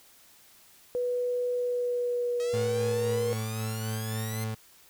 sine tone with pitch glide, 491.9 to 477.1 Hz, B4 to A#4, -7 to +40 cents, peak -26 dBFS, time 0.95-3.33 s, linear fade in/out 0 ms, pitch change -53 cents, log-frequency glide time 1.54-3.09 s
5% pulse exponential sweep, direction up, 633 to 2100 Hz, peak -29 dBFS, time 2.4-4.44 s, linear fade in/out 0 ms
35% pulse tone with tremolo, 110 Hz, A2, in tune, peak -28 dBFS, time 2.53-4.55 s, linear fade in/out 10 ms, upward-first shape sine, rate 3.8 Hz, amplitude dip 25%
effects white hiss -57 dBFS RMS until 4.89 s

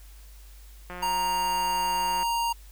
click train, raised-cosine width 0.5 ms, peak -24 dBFS, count 239, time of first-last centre 0.9-2.23 s, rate 179 Hz
square tone, 934 Hz, A#5, 3 cents sharp, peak -25 dBFS, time 1.02-2.53 s, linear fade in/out 10 ms
effects added 50 Hz sine -45 dBFS peak until 2.71 s + white hiss -56 dBFS RMS until 2.71 s

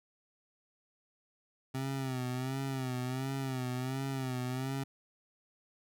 25% pulse tone with vibrato, 130.6 Hz, C3, 3 cents flat, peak -30 dBFS, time 1.74-4.84 s, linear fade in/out 10 ms, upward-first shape sine, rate 1.4 Hz, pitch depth 73 cents each way, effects none

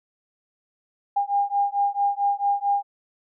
sine beating tone pair, 804 / 808.5 Hz, G5 / G#5, +44 / -47 cents, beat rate 4.5 Hz, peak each -23 dBFS, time 1.16-2.83 s, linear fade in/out 10 ms, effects none

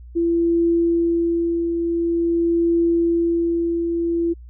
sine tone with tremolo, 337.7 Hz, E4, 42 cents sharp, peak -14 dBFS, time 0.15-4.34 s, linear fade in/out 20 ms, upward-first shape triangle, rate 0.47 Hz, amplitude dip 45%, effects added 60 Hz sine -37 dBFS peak until 4.49 s

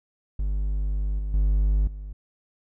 triangle tone with level steps, 50.1 Hz, G1, 38 cents sharp, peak -21 / -24 / -16 / -31 dBFS, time 0.39-2.13 s, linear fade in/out 5 ms, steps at 1.19 / 1.34 / 1.87 s, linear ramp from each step 2 ms, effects none

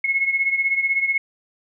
sine beating tone pair, 2175 / 2191 Hz, C#7 / C#7, -33 / -21 cents, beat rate 16 Hz, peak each -19 / -24 dBFS, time 0.04-1.18 s, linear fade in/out 5 ms, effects none

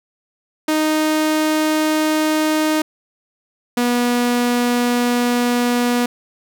sawtooth tone pair in turn, 310 / 242.7 Hz, D#4 / B3, -6 / -30 cents, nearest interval major third, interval 424 cents, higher first, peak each -11 dBFS, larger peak neither, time 0.68-2.82 / 3.77-6.06 s, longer second, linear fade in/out 5 ms, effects none

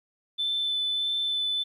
sine tone with vibrato, 3520 Hz, A7, in tune, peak -24 dBFS, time 0.38-1.64 s, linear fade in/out 20 ms, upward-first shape sine, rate 1.6 Hz, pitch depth 9 cents each way, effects tanh soft clip ceiling -20 dBFS + 11-bit

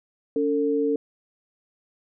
sine tone pair together, 283.5 / 450 Hz, C#4 / A4, +39 / +39 cents, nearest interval minor sixth, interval 800 cents, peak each -24 / -22 dBFS, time 0.36-0.96 s, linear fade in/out 2 ms, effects none

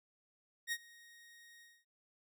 sawtooth tone with ADSR envelope, 1870 Hz, A#6, 5 cents sharp, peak -30 dBFS, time 0.67-1.85 s, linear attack 51 ms, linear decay 52 ms, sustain -24 dB, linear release 240 ms, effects none

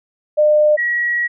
sine tone pair in turn, 603 / 1914.4 Hz, D5 / A#6, +46 / +46 cents, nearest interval octave + minor sixth, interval 2000 cents, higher second, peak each -9 / -15 dBFS, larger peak first, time 0.37-0.77 / 0.77-1.28 s, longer second, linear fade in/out 20 ms, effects none

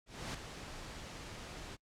pink noise with ADSR envelope, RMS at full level -39 dBFS, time 0.06-1.77 s, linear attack 280 ms, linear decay 12 ms, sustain -8 dB, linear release 31 ms, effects noise-tail reverb RT60 0.1 s tail -24 dB re dry + low-pass 7000 Hz 12 dB/octave

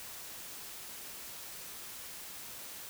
silence, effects white hiss -46 dBFS RMS until 2.89 s

